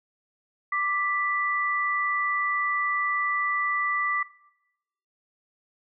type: tone pair together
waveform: sine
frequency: 1174.6 / 1975.5 Hz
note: D6 / B6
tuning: 0 / 0 cents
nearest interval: major sixth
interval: 900 cents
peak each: -26 / -27 dBFS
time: 0.72-4.23 s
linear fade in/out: 5 ms
effects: noise-tail reverb RT60 0.9 s tail -19 dB re dry